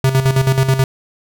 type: tone with tremolo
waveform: square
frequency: 132.8 Hz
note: C3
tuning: 26 cents sharp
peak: -10 dBFS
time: 0.04-0.84 s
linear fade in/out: 2 ms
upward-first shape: square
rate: 9.3 Hz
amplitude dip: 65%
effects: none